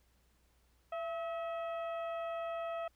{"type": "harmonic tone with a mistuned harmonic", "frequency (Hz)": 644, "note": "E5", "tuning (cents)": -41, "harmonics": [1, 2, 3, 4, 5], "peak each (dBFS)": [-37, -44, -54, -53, -59], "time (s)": [0.92, 2.88], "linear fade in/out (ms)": 5, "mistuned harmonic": 1, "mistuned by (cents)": 69, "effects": ["added 60 Hz sine -70 dBFS peak until 2.95 s", "pink hiss -74 dBFS RMS until 2.95 s"]}